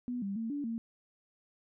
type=tone with pitch steps; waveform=sine; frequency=245.7 / 197.8 / 226 / 287.7 / 228.6 Hz; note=B3 / G3 / A3 / D4 / A#3; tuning=-9 / +16 / +47 / -36 / -34 cents; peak=-33 dBFS; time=0.08-0.78 s; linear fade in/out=0 ms; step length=140 ms; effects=none